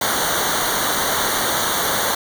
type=noise with comb filter; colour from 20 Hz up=pink; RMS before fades=-20 dBFS; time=0.01-2.15 s; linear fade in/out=5 ms; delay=0.39 ms; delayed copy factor=-0.9; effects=none